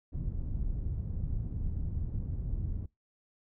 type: low-pass noise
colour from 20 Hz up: pink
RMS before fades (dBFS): -34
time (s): 0.12-2.86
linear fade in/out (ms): 10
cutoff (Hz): 120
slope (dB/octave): 12
effects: noise-tail reverb RT60 0.2 s tail -23 dB re dry